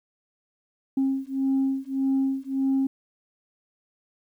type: beating tone pair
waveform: sine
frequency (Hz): 268 / 269.7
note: C4 / C#4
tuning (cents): +42 / -47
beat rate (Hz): 1.7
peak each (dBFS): -24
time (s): 0.97-2.87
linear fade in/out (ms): 5
effects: tanh soft clip ceiling -17 dBFS + 10-bit